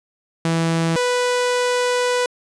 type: tone pair in turn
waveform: sawtooth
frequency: 164.81 / 493.9 Hz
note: E3 / B4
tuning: 0 / 0 cents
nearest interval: octave + perfect fifth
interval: 1900 cents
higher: second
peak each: -13 dBFS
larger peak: neither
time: 0.45-0.96 / 0.96-2.26 s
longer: second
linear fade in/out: 2 ms
effects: resampled to 22050 Hz